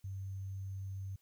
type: tone with sample-and-hold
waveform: sine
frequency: 96.4 Hz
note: G2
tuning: 28 cents flat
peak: -39 dBFS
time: 0.04-1.16 s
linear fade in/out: 5 ms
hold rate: 6300 Hz
effects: white hiss -75 dBFS RMS until 1.21 s